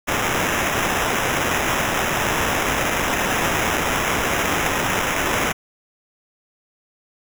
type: noise with sample-and-hold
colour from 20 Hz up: white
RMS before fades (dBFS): -21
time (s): 0.07-5.53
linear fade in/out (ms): 20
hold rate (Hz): 4410
effects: none